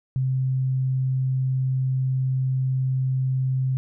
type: tone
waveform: sine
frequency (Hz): 130.81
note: C3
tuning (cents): 0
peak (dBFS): -20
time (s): 0.16-3.77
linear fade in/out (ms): 0
effects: none